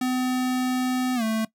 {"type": "tone with pitch glide", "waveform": "square", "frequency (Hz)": [253.9, 221], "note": ["B3", "A3"], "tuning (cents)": [48, 8], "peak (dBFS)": -23, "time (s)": [0.01, 1.45], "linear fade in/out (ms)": 5, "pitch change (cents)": -240, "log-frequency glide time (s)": [1.15, 1.23], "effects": ["noise-tail reverb RT60 0.1 s tail -19 dB re dry"]}